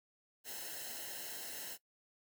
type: noise with comb filter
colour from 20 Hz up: white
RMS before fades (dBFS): -45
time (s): 0.44-1.78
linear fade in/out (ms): 50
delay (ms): 0.85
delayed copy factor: -0.8
effects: noise-tail reverb RT60 0.1 s tail -19 dB re dry